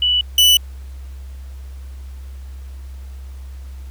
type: tone pair in turn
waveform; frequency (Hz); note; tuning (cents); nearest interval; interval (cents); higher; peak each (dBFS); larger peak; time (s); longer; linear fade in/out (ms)
sine / 40% pulse; 2960 / 2972; F#7 / F#7; 0 / +7; unison; 7; second; -13 / -8; second; 0.02-0.21 / 0.38-0.57; neither; 2
effects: added 66 Hz sine -30 dBFS peak until 3.9 s + pink hiss -51 dBFS RMS until 3.9 s